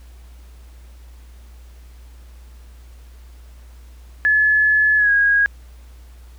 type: tone with pitch glide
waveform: sine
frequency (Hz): 1715 to 1642.3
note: A6 to G#6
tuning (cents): -45 to -20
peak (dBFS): -12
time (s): 4.25-5.46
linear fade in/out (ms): 0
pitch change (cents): -75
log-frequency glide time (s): 4.97-5.11
effects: added 60 Hz sine -39 dBFS peak until 6.38 s + pink hiss -54 dBFS RMS until 6.38 s